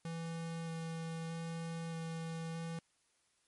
square tone with vibrato, 164.7 Hz, E3, 1 cent flat, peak -40 dBFS, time 0.05-2.79 s, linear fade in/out 2 ms, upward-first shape square, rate 0.8 Hz, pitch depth 8 cents each way, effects white hiss -75 dBFS RMS until 3.47 s + MP3 48 kbps

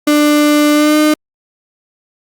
35% pulse tone with pitch glide, 296.8 to 304.4 Hz, D4 to D#4, +18 to -38 cents, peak -6 dBFS, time 0.07-1.14 s, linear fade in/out 5 ms, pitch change +44 cents, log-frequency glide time 0.73-0.98 s, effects Opus 48 kbps

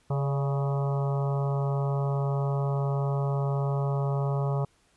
harmonic tone with a mistuned harmonic, 138.59 Hz, C#3, in tune, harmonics 1 / 3 / 4 / 5 / 6 / 7 / 8 / 9, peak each -25 / -35 / -37 / -39 / -41 / -42 / -43 / -44 dBFS, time 0.1-4.65 s, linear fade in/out 5 ms, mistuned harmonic 4, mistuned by +57 cents, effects pink hiss -65 dBFS RMS until 4.96 s + resampled to 24000 Hz

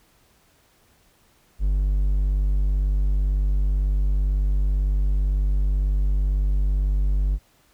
triangle tone, 49 Hz, G1, in tune, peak -16 dBFS, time 1.59-7.39 s, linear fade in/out 50 ms, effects pink hiss -60 dBFS RMS until 7.73 s

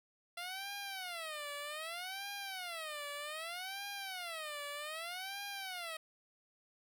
10% pulse tone with vibrato, 682 Hz, F5, 41 cents flat, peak -33 dBFS, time 0.37-5.97 s, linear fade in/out 5 ms, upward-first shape sine, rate 0.64 Hz, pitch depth 290 cents each way, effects none

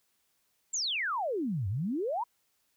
sine exponential two-way sweep, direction down then up, 7630 to 90.4 to 1018 Hz, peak -29 dBFS, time 0.73-2.24 s, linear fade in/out 10 ms, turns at 1.68 s, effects white hiss -74 dBFS RMS until 2.76 s

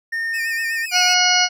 triangle tone, 1827 Hz, A#6, 35 cents flat, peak -19 dBFS, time 0.12-0.86 s, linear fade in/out 10 ms
sawtooth tone with vibrato, 2474 Hz, D#7, 10 cents flat, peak -24 dBFS, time 0.33-1.15 s, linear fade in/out 20 ms, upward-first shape sine, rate 8 Hz, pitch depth 87 cents each way
harmonic tone, 725 Hz, F#5, 35 cents flat, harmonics 1 / 2 / 3 / 4 / 6 / 7 / 8, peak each -21 / -21 / -21 / -21 / -21 / -21 / -21 dBFS, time 0.91-1.49 s, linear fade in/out 50 ms
effects none

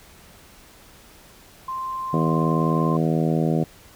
sine tone, 1046.5 Hz, C6, in tune, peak -26 dBFS, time 1.68-2.97 s, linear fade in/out 5 ms
harmonic tone, 80.2 Hz, E2, 47 cents flat, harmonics 2 / 3 / 4 / 5 / 6 / 7 / 8 / 9, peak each -21 / -25 / -27 / -29 / -31 / -32 / -33 / -34 dBFS, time 2.13-3.64 s, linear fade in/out 5 ms
effects pink hiss -49 dBFS RMS until 3.95 s

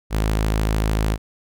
sawtooth tone, 53.4 Hz, G#1, 49 cents sharp, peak -14 dBFS, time 0.1-1.18 s, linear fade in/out 50 ms, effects none

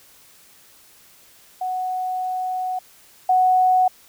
sine tone pair in turn, 740 / 740 Hz, F#5 / F#5, 0 / 0 cents, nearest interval unison, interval 0 cents, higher neither, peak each -22 / -13 dBFS, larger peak second, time 1.61-2.79 / 3.29-3.88 s, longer first, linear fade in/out 5 ms, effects white hiss -51 dBFS RMS until 4.08 s

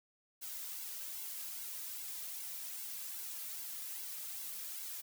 blue noise with flanger, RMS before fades -44 dBFS, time 0.41-5.02 s, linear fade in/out 20 ms, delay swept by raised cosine 1.6 to 2.8 ms, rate 2.5 Hz, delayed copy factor -0.85, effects none

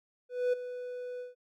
triangle tone with ADSR envelope, 495.4 Hz, B4, 5 cents sharp, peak -22 dBFS, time 0.29-1.35 s, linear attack 240 ms, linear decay 11 ms, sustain -13 dB, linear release 150 ms, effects none

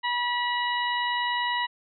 harmonic tone, 970 Hz, B5, 31 cents flat, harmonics 1 / 2 / 3 / 4, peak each -27 / -29 / -33 / -35 dBFS, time 0.03-1.67 s, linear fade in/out 20 ms, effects none

